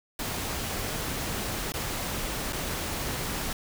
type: noise with dropouts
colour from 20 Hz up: pink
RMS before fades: -32 dBFS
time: 0.19-3.53 s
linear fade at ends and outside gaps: 2 ms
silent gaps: 1.721-1.739 / 2.525-2.53 s
effects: none